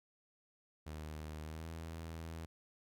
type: tone with pitch glide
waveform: sawtooth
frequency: 77.1 to 81.68 Hz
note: D#2 to E2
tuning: -15 to -15 cents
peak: -40 dBFS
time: 0.86-2.46 s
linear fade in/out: 10 ms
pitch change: +100 cents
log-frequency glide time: 1.43-1.67 s
effects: none